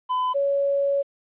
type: tone pair in turn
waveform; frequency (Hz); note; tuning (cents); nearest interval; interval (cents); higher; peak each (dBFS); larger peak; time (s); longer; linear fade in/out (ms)
triangle / sine; 1009 / 559.8; B5 / C#5; +37 / +17; minor seventh; 1020; first; -19; neither; 0.09-0.34 / 0.34-1.03; second; 20
effects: resampled to 8000 Hz + 10-bit